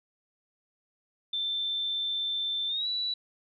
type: tone with pitch glide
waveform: sine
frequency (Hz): 3552 to 3941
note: A7 to B7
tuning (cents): +16 to -4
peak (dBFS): -28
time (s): 1.33-3.14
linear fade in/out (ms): 5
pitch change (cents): +180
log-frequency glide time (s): 2.68-2.87
effects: none